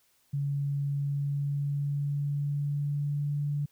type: tone with pitch glide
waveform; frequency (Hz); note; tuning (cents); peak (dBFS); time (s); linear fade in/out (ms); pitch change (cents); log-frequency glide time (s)
sine; 141.5 to 145.14; C#3 to D3; +36 to -20; -27; 0.33-3.66; 10; +44; 0.88-3.38
effects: white hiss -68 dBFS RMS until 3.71 s